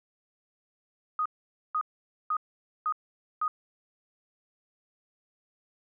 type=tone bursts; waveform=sine; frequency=1244.5 Hz; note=D#6; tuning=in tune; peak=-25 dBFS; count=5; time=1.19-3.48 s; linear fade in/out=2 ms; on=66 ms; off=490 ms; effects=none